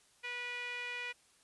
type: tone with band-pass filter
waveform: sawtooth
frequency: 488.2 Hz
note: B4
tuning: 20 cents flat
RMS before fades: -41 dBFS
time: 0.23-1.13 s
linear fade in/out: 20 ms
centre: 2300 Hz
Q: 4.4
effects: white hiss -67 dBFS RMS until 1.43 s + resampled to 24000 Hz